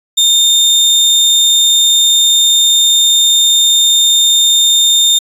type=tone; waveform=30% pulse; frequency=3635 Hz; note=A#7; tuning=44 cents flat; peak=-4 dBFS; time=0.17-5.19 s; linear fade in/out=10 ms; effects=resampled to 32000 Hz